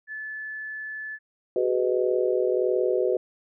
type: tone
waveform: sine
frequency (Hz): 1734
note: A6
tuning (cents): -26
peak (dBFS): -32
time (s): 0.07-1.19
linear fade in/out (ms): 50
type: chord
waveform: sine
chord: G# minor seventh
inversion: third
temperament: just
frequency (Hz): 373.8 / 415.3 / 498.4 / 623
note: F#4 / G#4 / B4 / D#5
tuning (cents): +18 / 0 / +16 / +2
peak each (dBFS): -24 / -29 / -25 / -30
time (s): 1.56-3.17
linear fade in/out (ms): 2
effects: none